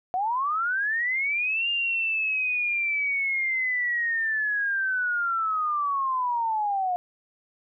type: linear two-way sweep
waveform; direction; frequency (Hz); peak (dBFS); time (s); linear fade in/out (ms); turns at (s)
sine; up then down; 708 to 2815 to 708; -23; 0.14-6.96; 0; 1.69
effects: none